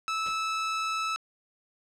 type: tone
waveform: sawtooth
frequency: 1308 Hz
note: E6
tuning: 14 cents flat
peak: -24 dBFS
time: 0.08-1.16 s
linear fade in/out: 0 ms
type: noise with exponential decay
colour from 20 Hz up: pink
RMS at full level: -43 dBFS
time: 0.26-0.45 s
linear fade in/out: 0 ms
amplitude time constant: 41 ms
effects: low-pass 6000 Hz 12 dB/octave